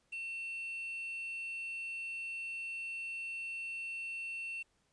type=tone with quantisation; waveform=triangle; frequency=2700 Hz; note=E7; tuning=41 cents sharp; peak=-37 dBFS; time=0.12-4.63 s; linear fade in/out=10 ms; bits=10; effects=pink hiss -75 dBFS RMS until 4.92 s + resampled to 22050 Hz